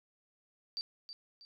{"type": "tone with echo", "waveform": "sine", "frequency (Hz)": 4651, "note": "D8", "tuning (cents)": -18, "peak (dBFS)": -35, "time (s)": [0.77, 0.81], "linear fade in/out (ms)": 0, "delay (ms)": 320, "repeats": 2, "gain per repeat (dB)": -9, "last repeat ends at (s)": 1.45, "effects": []}